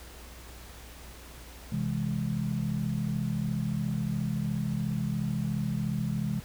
sine chord, C augmented, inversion none, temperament equal, 130.81 / 164.81 / 207.7 Hz, C3 / E3 / G#3, 0 / 0 / 0 cents, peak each -32 dBFS, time 1.72-6.4 s, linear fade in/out 5 ms, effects added 60 Hz sine -47 dBFS peak until 6.44 s + pink hiss -49 dBFS RMS until 6.44 s

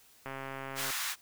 click train, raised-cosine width 0.5 ms, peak -25 dBFS, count 88, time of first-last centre 0.26-0.904 s, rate 135 Hz
pink high-pass noise, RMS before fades -35 dBFS, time 0.75-1.16 s, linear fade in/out 50 ms, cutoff 1100 Hz, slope 24 dB/octave
effects white hiss -61 dBFS RMS until 1.21 s

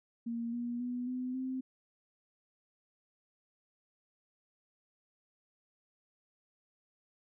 sine tone with pitch steps, 233.1 / 239.5 / 246.1 / 252.9 / 259.8 Hz, A#3 / A#3 / B3 / B3 / C4, 0 / +47 / -6 / +41 / -12 cents, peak -34 dBFS, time 0.26-1.61 s, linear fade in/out 10 ms, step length 270 ms, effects none

